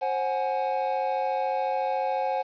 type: tone cluster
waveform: triangle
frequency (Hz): 532 / 744 / 838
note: C5 / F#5 / G#5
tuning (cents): +29 / +9 / +15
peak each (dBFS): -27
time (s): 0.01-2.43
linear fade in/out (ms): 20
effects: resampled to 11025 Hz + 9-bit